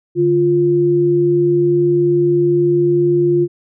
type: tone pair together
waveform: sine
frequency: 146.83 / 349.2 Hz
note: D3 / F4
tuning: 0 / 0 cents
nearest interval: octave + minor third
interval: 1500 cents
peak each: -19 / -11 dBFS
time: 0.15-3.48 s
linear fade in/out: 50 ms
effects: none